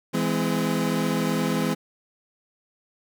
30% pulse chord, E augmented, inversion none, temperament equal with one note detuned, 164.81 / 207.7 / 255.8 Hz, E3 / G#3 / B#3, 0 / 0 / -39 cents, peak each -24 dBFS, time 0.13-1.75 s, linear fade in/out 20 ms, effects none

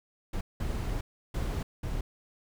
brown noise bursts at uneven times, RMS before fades -32 dBFS, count 4, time 0.33-0.41 / 0.6-1.01 / 1.34-1.63 / 1.83-2.01 s, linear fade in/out 5 ms, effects none

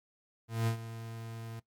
40% pulse tone with ADSR envelope, 113.7 Hz, A#2, 43 cents flat, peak -26 dBFS, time 0.48-1.6 s, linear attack 190 ms, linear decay 96 ms, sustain -14 dB, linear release 10 ms, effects noise-tail reverb RT60 0.1 s tail -18 dB re dry + MP3 96 kbps

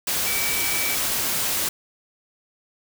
sine tone in noise, 2300 Hz, D7, 37 cents flat, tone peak -28 dBFS, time 0.26-0.95 s, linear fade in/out 5 ms, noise white, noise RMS -24 dBFS, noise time 0.07-1.69 s, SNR -7 dB, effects none

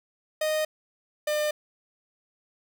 45% pulse tone pair in turn, 619 / 601.7 Hz, D#5 / D5, -9 / +42 cents, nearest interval unison, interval 49 cents, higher first, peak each -24 dBFS, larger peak neither, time 0.41-0.65 / 1.27-1.51 s, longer neither, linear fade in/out 5 ms, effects none

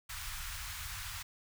pink band-stop noise, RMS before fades -42 dBFS, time 0.09-1.23 s, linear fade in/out 10 ms, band 100 to 1100 Hz, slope 24 dB/octave, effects none

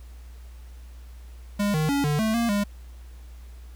square tone with pitch steps, 203.8 / 155 / 281.6 / 148 / 219.4 / 233.7 / 203.6 Hz, G#3 / D#3 / C#4 / D3 / A3 / A#3 / G#3, -32 / -6 / +27 / +14 / -5 / +5 / -34 cents, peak -22 dBFS, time 1.59-2.64 s, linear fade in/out 10 ms, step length 150 ms, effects added 60 Hz sine -40 dBFS peak until 3.75 s + pink hiss -57 dBFS RMS until 3.75 s

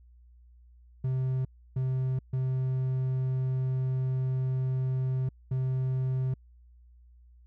triangle tone bursts at uneven times, 130 Hz, C3, 11 cents flat, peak -24 dBFS, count 4, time 1.04-1.45 / 1.76-2.19 / 2.33-5.29 / 5.51-6.34 s, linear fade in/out 5 ms, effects added 60 Hz sine -53 dBFS peak until 7.46 s

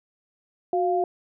sine tone pair together, 366.7 / 698.5 Hz, F#4 / F5, -15 / 0 cents, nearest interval major seventh, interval 1115 cents, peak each -23 dBFS, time 0.73-1.04 s, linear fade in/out 2 ms, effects none

